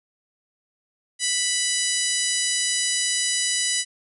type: harmonic tone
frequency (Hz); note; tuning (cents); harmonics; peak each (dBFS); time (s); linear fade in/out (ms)
987.8; B5; 0; 2 / 3 / 4 / 5 / 6 / 7 / 8 / 9 / 10; -30 / -30 / -30 / -30 / -30 / -30 / -30 / -30 / -30; 1.19-3.85; 50
effects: none